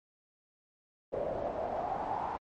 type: noise with band-pass filter sweep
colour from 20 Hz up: brown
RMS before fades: -35 dBFS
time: 1.12-2.38 s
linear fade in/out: 20 ms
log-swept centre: 560 to 900 Hz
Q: 6.3
effects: MP3 48 kbps